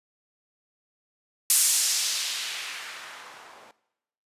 violet noise with low-pass filter sweep, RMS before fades -28 dBFS, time 1.5-3.71 s, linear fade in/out 0 ms, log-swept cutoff 10000 to 660 Hz, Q 1.1, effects noise-tail reverb RT60 0.9 s tail -19 dB re dry + resampled to 32000 Hz

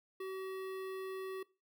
square tone with notch filter, 380.1 Hz, F#4, 47 cents sharp, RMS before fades -42 dBFS, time 0.2-1.43 s, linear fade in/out 5 ms, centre 6700 Hz, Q 0.59, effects noise-tail reverb RT60 0.3 s tail -21 dB re dry

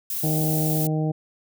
violet noise, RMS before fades -28 dBFS, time 0.1-0.87 s, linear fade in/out 2 ms
harmonic tone, 155.56 Hz, D#3, in tune, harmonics 1 / 2 / 3 / 4 / 5, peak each -22 / -28 / -32 / -34 / -36 dBFS, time 0.23-1.12 s, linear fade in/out 10 ms
effects none

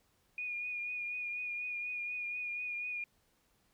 sine tone with vibrato, 2447 Hz, D#7, 29 cents flat, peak -36 dBFS, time 0.38-3.04 s, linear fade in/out 2 ms, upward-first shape triangle, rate 4.1 Hz, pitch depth 32 cents each way, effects pink hiss -73 dBFS RMS until 3.73 s

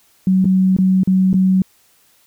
sine tone with dropouts, 187.8 Hz, F#3, 26 cents sharp, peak -10 dBFS, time 0.27-1.62 s, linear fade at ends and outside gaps 2 ms, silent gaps 0.445-0.454 / 0.766-0.786 / 1.034-1.074 / 1.331-1.341 s, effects white hiss -55 dBFS RMS until 2.26 s

